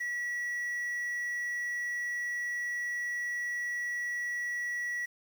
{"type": "tone with quantisation", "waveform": "triangle", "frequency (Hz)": 1935, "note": "B6", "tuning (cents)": -36, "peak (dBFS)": -30, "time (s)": [0, 5.06], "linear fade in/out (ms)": 10, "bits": 9, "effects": []}